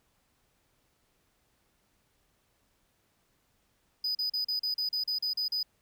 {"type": "tone bursts", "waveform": "triangle", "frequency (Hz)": 4978, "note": "D#8", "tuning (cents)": 0, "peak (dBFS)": -27, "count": 11, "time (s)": [4.04, 5.63], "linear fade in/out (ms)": 5, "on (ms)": 110, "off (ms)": 38, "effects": ["pink hiss -72 dBFS RMS until 5.81 s"]}